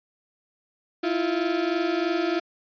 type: tone pair together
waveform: 35% pulse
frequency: 323.9 / 347 Hz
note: E4 / F4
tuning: -30 / -11 cents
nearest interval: minor second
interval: 119 cents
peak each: -25 / -23 dBFS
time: 1.03-2.4 s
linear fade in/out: 10 ms
effects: resampled to 11025 Hz